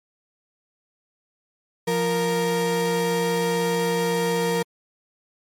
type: tone pair together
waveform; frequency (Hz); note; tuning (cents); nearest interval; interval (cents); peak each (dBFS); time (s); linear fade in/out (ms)
35% pulse; 174.61 / 467.4; F3 / A#4; 0 / +5; octave + perfect fourth; 1705; -24 / -20; 1.87-4.63; 10
effects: MP3 64 kbps